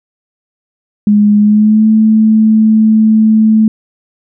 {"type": "tone with pitch glide", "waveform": "sine", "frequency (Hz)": [207.7, 218.4], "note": ["G#3", "A3"], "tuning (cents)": [0, -13], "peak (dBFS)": -4, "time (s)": [1.07, 3.68], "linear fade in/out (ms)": 2, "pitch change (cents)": 87, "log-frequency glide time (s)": [1.39, 1.87], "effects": []}